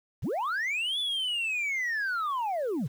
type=linear two-way sweep; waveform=sine; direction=up then down; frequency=50.6 to 3495 to 104.2 Hz; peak=-25 dBFS; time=0.22-2.88 s; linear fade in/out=20 ms; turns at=0.99 s; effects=tanh soft clip ceiling -26 dBFS + 9-bit